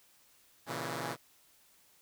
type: chord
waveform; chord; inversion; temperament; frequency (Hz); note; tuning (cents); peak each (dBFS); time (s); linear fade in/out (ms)
5% pulse; A# diminished; none; equal with one note detuned; 118.44 / 138.59 / 164.81; A#2 / C#3 / E3; +28 / 0 / 0; -29; 0.66-1.17; 50
effects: white hiss -65 dBFS RMS until 2.01 s